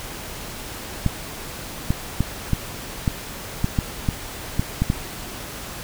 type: clicks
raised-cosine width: 5 ms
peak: -6 dBFS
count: 11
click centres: 1.063 / 1.905 / 2.206 / 2.533 / 3.078 / 3.644 / 3.788 / 4.088 / 4.595 / 4.82 / 4.901 s
effects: pink hiss -34 dBFS RMS until 5.83 s